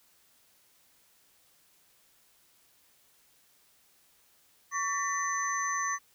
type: tone cluster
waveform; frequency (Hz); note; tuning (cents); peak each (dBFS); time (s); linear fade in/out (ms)
sine; 1126 / 1799 / 1968 / 6130; C#6 / A6 / B6 / G8; +27 / +38 / -7 / -40; -31 / -36 / -38 / -35; 4.71-5.99; 50
effects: white hiss -65 dBFS RMS until 6.14 s